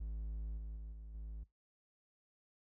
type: tone with level steps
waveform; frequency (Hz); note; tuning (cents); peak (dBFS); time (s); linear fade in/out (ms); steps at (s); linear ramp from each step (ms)
triangle; 53.7; A1; -41; -37 / -40 / -42 / -45 / -41; 0-1.44; 10; 0.57 / 0.76 / 0.92 / 1.14; 10
effects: noise-tail reverb RT60 0.2 s tail -21 dB re dry